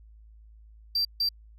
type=tone bursts at uneven times; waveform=triangle; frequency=4699 Hz; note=D8; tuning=in tune; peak=-22 dBFS; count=2; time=0.95-1.05 / 1.2-1.29 s; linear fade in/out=5 ms; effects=added 54 Hz sine -49 dBFS peak until 1.58 s